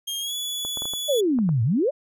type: tone with pitch glide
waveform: sawtooth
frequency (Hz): 3222 to 3414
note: G7 to G#7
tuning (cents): +47 to +47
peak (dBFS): -24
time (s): 0.07-1.21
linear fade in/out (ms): 10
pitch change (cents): +100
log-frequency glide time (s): 0.2-0.34
type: clicks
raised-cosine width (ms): 1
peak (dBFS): -22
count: 7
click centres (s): 0.65 / 0.773 / 0.821 / 0.855 / 0.936 / 1.388 / 1.491
type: exponential two-way sweep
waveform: sine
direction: down then up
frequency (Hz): 623 to 106.8 to 623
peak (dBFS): -18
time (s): 1.08-1.91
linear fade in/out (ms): 20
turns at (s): 1.63
effects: none